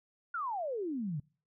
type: exponential sweep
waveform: sine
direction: down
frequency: 1459 to 137.2 Hz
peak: -33 dBFS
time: 0.34-1.2 s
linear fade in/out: 5 ms
effects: noise-tail reverb RT60 0.4 s tail -24 dB re dry